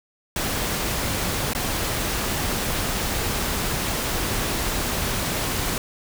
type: noise with dropouts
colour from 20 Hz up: pink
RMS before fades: -25 dBFS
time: 0.36-5.78 s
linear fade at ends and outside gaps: 2 ms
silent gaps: 1.534-1.549 s
effects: none